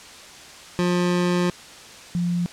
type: tone pair in turn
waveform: 25% pulse / sine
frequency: 177.3 / 174.76 Hz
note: F3 / F3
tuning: +26 / +1 cents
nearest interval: unison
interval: 25 cents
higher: first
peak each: -15 / -20 dBFS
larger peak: first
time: 0.79-1.5 / 2.15-2.46 s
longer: first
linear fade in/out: 0 ms
effects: white hiss -42 dBFS RMS until 2.52 s + low-pass 7000 Hz 12 dB/octave